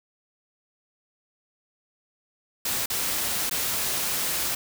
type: noise with dropouts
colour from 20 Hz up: white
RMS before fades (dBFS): -27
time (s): 2.65-4.55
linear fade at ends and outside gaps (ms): 5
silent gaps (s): 2.86-2.9 / 3.497-3.51
effects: none